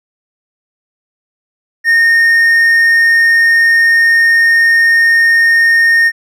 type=tone; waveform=triangle; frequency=1839 Hz; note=A#6; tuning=24 cents flat; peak=-4 dBFS; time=1.84-6.12 s; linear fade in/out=50 ms; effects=none